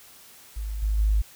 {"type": "tone with level steps", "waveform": "sine", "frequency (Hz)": 52.4, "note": "G#1", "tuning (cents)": 16, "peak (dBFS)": [-28, -21, -18], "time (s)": [0.56, 1.22], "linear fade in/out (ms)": 10, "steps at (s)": [0.82, 0.98], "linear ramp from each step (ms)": 10, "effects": ["white hiss -50 dBFS RMS until 1.35 s"]}